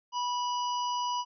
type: harmonic tone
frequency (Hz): 980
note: B5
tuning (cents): -14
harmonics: 1 / 3 / 5 / 6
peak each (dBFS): -29 / -39 / -43 / -45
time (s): 0.12-1.25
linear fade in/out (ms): 50
effects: none